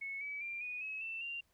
sine tone with pitch steps, 2200 / 2287 / 2377 / 2471 / 2568 / 2670 / 2775 Hz, C#7 / D7 / D7 / D#7 / E7 / E7 / F7, -14 / -47 / +20 / -13 / -46 / +22 / -12 cents, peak -39 dBFS, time 0.01-1.41 s, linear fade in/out 10 ms, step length 200 ms, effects pink hiss -75 dBFS RMS until 1.53 s

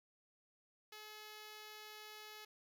5% pulse tone, 426.4 Hz, G#4, 46 cents sharp, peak -40 dBFS, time 0.92-2.45 s, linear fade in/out 5 ms, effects none

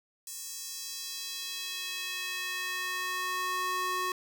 square tone with high-pass filter sweep, 366.9 Hz, F#4, 15 cents flat, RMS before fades -35 dBFS, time 0.27-4.12 s, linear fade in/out 2 ms, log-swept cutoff 7400 to 800 Hz, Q 1.5, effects none

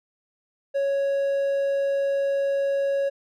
triangle tone, 554.4 Hz, C#5, in tune, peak -19 dBFS, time 0.74-3.1 s, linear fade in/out 20 ms, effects none

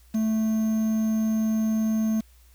triangle tone with quantisation, 219.5 Hz, A3, 4 cents flat, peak -19 dBFS, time 0.14-2.21 s, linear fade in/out 10 ms, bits 7, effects added 60 Hz sine -52 dBFS peak until 2.54 s + white hiss -61 dBFS RMS until 2.54 s

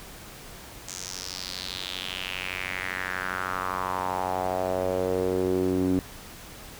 sawtooth tone with band-pass filter sweep, 92.5 Hz, F#2, in tune, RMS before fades -29 dBFS, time 0.88-5.99 s, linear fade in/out 0 ms, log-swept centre 6800 to 280 Hz, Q 3.7, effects pink hiss -44 dBFS RMS until 6.79 s

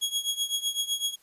sawtooth tone with tremolo, 3318 Hz, G#7, 2 cents flat, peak -20 dBFS, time 0.01-1.16 s, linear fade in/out 20 ms, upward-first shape triangle, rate 7.9 Hz, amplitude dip 90%, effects white hiss -62 dBFS RMS until 1.22 s + resampled to 32000 Hz

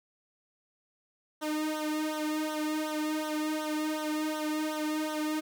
sawtooth tone with flanger, 307.3 Hz, D#4, 21 cents flat, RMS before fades -32 dBFS, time 1.41-5.41 s, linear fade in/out 20 ms, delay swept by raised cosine 0.41 to 2.01 ms, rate 2.7 Hz, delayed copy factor -1, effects none

